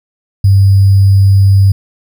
sine tone with sample-and-hold, 97.7 Hz, G2, 5 cents flat, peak -3 dBFS, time 0.44-1.72 s, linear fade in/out 5 ms, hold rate 4900 Hz, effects none

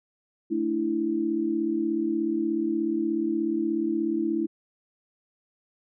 sine chord, A suspended fourth, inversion none, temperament just, 220 / 293.3 / 330 Hz, A3 / D4 / E4, 0 / -2 / +2 cents, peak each -31 / -30 / -25 dBFS, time 0.5-4.47 s, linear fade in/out 20 ms, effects none

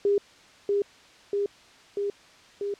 sine tone with echo, 404 Hz, G#4, 48 cents flat, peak -19 dBFS, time 0.05-0.18 s, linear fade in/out 2 ms, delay 640 ms, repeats 4, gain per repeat -2 dB, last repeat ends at 2.74 s, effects white hiss -53 dBFS RMS until 2.79 s + low-pass 5000 Hz 12 dB/octave

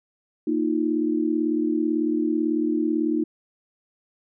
sine chord, Bb suspended fourth, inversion none, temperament equal, 233.1 / 311.1 / 349.2 Hz, Bb3 / Eb4 / F4, 0 / 0 / 0 cents, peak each -27 / -22 / -27 dBFS, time 0.47-3.24 s, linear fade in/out 5 ms, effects none

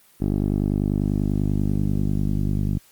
10% pulse tone with low-pass filter sweep, 50.2 Hz, G1, 42 cents sharp, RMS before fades -22 dBFS, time 0.2-2.79 s, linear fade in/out 20 ms, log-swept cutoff 380 to 190 Hz, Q 1.1, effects white hiss -55 dBFS RMS until 2.91 s + Opus 32 kbps

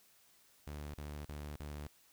sawtooth tone bursts, 73.8 Hz, D2, 9 cents sharp, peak -39 dBFS, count 4, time 0.67-1.87 s, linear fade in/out 0 ms, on 270 ms, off 40 ms, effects white hiss -67 dBFS RMS until 2.12 s

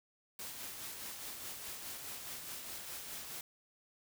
white noise with tremolo, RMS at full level -44 dBFS, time 0.39-3.41 s, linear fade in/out 2 ms, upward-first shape sine, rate 4.8 Hz, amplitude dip 35%, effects none

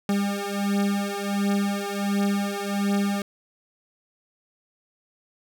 40% pulse beating tone pair, 200 / 201.4 Hz, G3 / G3, +35 / +47 cents, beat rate 1.4 Hz, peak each -25 dBFS, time 0.09-3.22 s, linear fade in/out 2 ms, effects none

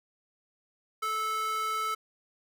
square tone with high-pass filter, 436.2 Hz, A4, 15 cents flat, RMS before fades -31 dBFS, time 1.02-1.95 s, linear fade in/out 10 ms, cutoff 1100 Hz, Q 6.5, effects none

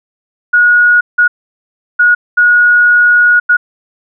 sine tone bursts at uneven times, 1450 Hz, F#6, 35 cents flat, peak -4 dBFS, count 5, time 0.53-1.01 / 1.18-1.28 / 1.99-2.15 / 2.37-3.4 / 3.49-3.57 s, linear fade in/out 10 ms, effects none

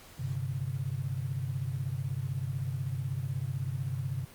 sine chord, G suspended fourth, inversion none, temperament equal, 98 / 130.81 / 146.83 Hz, G2 / C3 / D3, 0 / 0 / 0 cents, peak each -37 / -33 / -38 dBFS, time 0.19-4.25 s, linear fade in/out 10 ms, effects pink hiss -53 dBFS RMS until 4.34 s + Opus 48 kbps

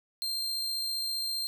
40% pulse tone with amplitude modulation, 4175 Hz, C8, 5 cents flat, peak -28 dBFS, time 0.22-1.47 s, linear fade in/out 0 ms, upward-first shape sine, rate 55.1 Hz, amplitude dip 25%, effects none

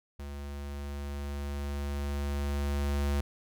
square tone with level ramp, 71.2 Hz, C#2, 47 cents sharp, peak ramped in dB -39 to -27 dBFS, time 0.19-3.21 s, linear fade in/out 5 ms, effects none

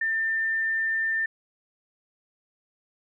sine tone, 1794 Hz, A6, 33 cents sharp, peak -23 dBFS, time 0.01-1.26 s, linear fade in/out 5 ms, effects none

